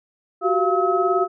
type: tone cluster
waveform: sine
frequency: 366.1 / 384.6 / 693 / 1285 Hz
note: F#4 / G4 / F5 / E6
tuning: -18 / -33 / -14 / -45 cents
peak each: -22 dBFS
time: 0.41-1.28 s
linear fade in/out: 50 ms
effects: none